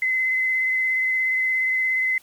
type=tone with vibrato; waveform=sine; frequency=2045 Hz; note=C7; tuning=40 cents flat; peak=-19 dBFS; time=0.02-2.18 s; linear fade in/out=2 ms; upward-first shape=sine; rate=17 Hz; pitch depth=15 cents each way; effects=white hiss -54 dBFS RMS until 2.22 s + Opus 48 kbps

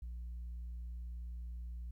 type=tone; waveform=sine; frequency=59.3 Hz; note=A#1; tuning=30 cents sharp; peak=-39 dBFS; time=0.02-1.91 s; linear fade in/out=5 ms; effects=tanh soft clip ceiling -40 dBFS + 13-bit

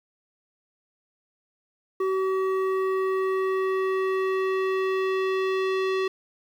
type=tone with low-pass filter sweep; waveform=square; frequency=380 Hz; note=F#4; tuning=46 cents sharp; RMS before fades=-25 dBFS; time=2-6.08 s; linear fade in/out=5 ms; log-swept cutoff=1200 to 3300 Hz; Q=1.2; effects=9-bit

